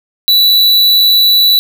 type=tone; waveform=square; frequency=3951 Hz; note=B7; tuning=in tune; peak=-6 dBFS; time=0.28-1.59 s; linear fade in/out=0 ms; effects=none